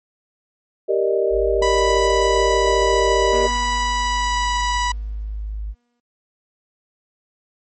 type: chord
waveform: sine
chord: Eb major seventh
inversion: first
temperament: equal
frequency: 392 / 466.2 / 587.3 / 622.3 Hz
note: G4 / Bb4 / D5 / Eb5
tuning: 0 / 0 / 0 / 0 cents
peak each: -19 / -21 / -25 / -22 dBFS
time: 0.88-3.48 s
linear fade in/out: 20 ms
type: tone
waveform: sine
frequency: 52.2 Hz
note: G#1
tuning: 10 cents sharp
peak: -24 dBFS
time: 1.3-5.75 s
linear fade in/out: 50 ms
type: tone with pitch glide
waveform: sawtooth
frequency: 987.8 to 979.8 Hz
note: B5 to B5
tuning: 0 to -14 cents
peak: -15 dBFS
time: 1.62-4.92 s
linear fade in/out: 5 ms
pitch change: -14 cents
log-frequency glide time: 1.9-4.53 s
type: tone with exponential decay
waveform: sawtooth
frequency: 240.3 Hz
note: B3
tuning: 47 cents flat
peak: -25 dBFS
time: 3.33-6 s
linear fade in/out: 2 ms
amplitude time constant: 580 ms
effects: MP3 32 kbps